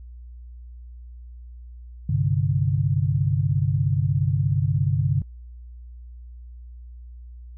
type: chord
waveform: sine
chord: G suspended fourth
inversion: none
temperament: equal with one note detuned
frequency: 98 / 129.98 / 146.83 Hz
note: G2 / C3 / D3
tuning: 0 / -11 / 0 cents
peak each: -23 dBFS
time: 2.09-5.22 s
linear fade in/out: 5 ms
effects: added 60 Hz sine -38 dBFS peak until 7.57 s